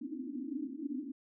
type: band-pass noise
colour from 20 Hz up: pink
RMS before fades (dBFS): -40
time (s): 0.01-1.12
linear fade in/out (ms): 10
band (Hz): 250 to 310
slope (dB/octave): 96
effects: none